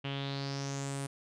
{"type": "tone with low-pass filter sweep", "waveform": "sawtooth", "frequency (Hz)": 138.59, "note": "C#3", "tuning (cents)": 0, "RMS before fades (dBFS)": -37, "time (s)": [0.04, 1.07], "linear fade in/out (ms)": 10, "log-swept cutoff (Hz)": [2900, 9600], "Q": 5.3, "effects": []}